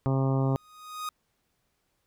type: harmonic tone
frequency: 134.2 Hz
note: C3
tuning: 44 cents sharp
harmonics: 1 / 2 / 3 / 4 / 5 / 6 / 7 / 8 / 9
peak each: -24 / -30 / -34 / -36 / -38 / -40 / -41 / -42 / -43 dBFS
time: 0.06-0.56 s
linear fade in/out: 0 ms
type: tone with exponential growth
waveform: 45% pulse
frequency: 1244.5 Hz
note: D#6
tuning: in tune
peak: -30 dBFS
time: 0.4-1.09 s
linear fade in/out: 2 ms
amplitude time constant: 150 ms
effects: pink hiss -75 dBFS RMS until 2.06 s